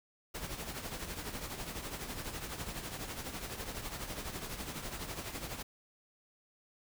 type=noise with tremolo; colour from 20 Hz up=pink; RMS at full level=-39 dBFS; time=0.34-5.63 s; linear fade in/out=10 ms; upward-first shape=triangle; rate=12 Hz; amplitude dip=65%; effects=none